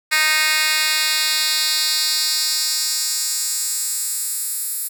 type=tone with high-pass filter sweep; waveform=10% pulse; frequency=310 Hz; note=D#4; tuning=6 cents flat; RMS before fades=-20 dBFS; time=0.11-4.89 s; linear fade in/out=20 ms; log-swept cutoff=2200 to 11000 Hz; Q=1.7; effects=none